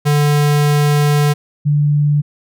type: tone pair in turn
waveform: square / sine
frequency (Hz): 146.9 / 146.9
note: D3 / D3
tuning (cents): +1 / +1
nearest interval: unison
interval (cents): 0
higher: neither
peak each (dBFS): -11 / -10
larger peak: second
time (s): 0.05-1.34 / 1.65-2.22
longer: first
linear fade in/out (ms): 20
effects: none